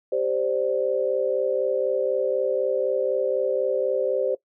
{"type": "chord", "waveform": "sine", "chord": "G suspended fourth", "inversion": "none", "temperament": "equal", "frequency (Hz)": [392, 523.3, 587.3], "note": ["G4", "C5", "D5"], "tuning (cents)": [0, 0, 0], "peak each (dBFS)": [-27, -23, -27], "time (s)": [0.12, 4.35], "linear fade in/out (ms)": 5, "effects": ["noise-tail reverb RT60 0.1 s tail -19 dB re dry"]}